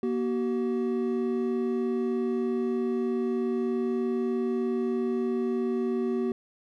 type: tone pair together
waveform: triangle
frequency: 239 / 379.4 Hz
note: A#3 / F#4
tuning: +43 / +43 cents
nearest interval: minor sixth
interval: 800 cents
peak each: -26 dBFS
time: 0.03-6.32 s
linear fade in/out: 2 ms
effects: none